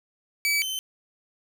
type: tone pair in turn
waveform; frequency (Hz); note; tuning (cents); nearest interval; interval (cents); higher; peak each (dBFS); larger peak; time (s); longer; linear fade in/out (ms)
sawtooth; 2293 / 3071; D7 / G7; -42 / -36; perfect fourth; 506; second; -18 / -25; first; 0.45-0.62 / 0.62-0.79; neither; 0
effects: none